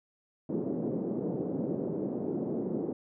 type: band-pass noise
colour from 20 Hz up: white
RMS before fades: -33 dBFS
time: 0.49-2.93 s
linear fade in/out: 5 ms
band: 160 to 420 Hz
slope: 24 dB/octave
effects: none